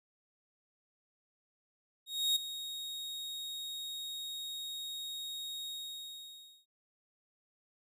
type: tone with ADSR envelope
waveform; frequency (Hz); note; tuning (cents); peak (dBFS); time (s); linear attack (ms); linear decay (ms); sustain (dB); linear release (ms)
40% pulse; 3750; A#7; +10; -25; 2.06-6.66; 300; 9; -13; 980
effects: none